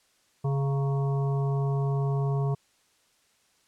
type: harmonic tone with a mistuned harmonic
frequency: 138.59 Hz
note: C#3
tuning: in tune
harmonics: 1 / 3 / 5 / 7 / 8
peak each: -24 / -34 / -39 / -42 / -43 dBFS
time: 0.44-2.55 s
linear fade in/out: 10 ms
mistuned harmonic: 7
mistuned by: -68 cents
effects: white hiss -66 dBFS RMS until 3.67 s + low-pass 9000 Hz 12 dB/octave